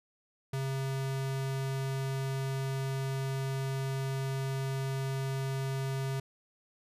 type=tone; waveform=square; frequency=134.6 Hz; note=C3; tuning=49 cents sharp; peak=-32 dBFS; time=0.53-6.2 s; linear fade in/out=5 ms; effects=resampled to 32000 Hz